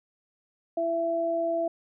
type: tone pair together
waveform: sine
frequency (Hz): 333.8 / 667.6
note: E4 / E5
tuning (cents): +22 / +22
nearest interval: octave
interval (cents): 1200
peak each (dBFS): -32 / -25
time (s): 0.77-1.68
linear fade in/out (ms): 5
effects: none